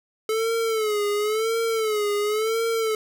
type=tone with vibrato; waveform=square; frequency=433.7 Hz; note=A4; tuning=25 cents flat; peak=-22 dBFS; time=0.29-2.95 s; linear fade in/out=2 ms; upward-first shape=sine; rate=0.95 Hz; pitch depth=94 cents each way; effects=none